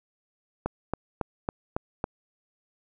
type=click train; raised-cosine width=1 ms; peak=-13 dBFS; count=6; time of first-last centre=0.66-2.041 s; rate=3.62 Hz; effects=none